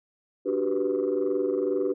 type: chord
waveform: sine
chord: G major seventh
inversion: second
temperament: equal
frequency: 293.7 / 370 / 392 / 493.9 Hz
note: D4 / F#4 / G4 / B4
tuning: 0 / 0 / 0 / 0 cents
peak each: -30 / -28 / -26 / -28 dBFS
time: 0.45-1.94 s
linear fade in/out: 20 ms
effects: tanh soft clip ceiling -17 dBFS